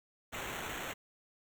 white noise with sample-and-hold, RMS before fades -41 dBFS, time 0.32-0.94 s, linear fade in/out 20 ms, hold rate 4900 Hz, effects none

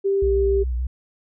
sine tone, 393.6 Hz, G4, 7 cents sharp, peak -17 dBFS, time 0.04-0.64 s, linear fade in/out 20 ms
sine tone with vibrato, 61.4 Hz, B1, 9 cents flat, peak -21 dBFS, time 0.22-0.87 s, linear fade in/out 5 ms, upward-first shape square, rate 7 Hz, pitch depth 46 cents each way
effects none

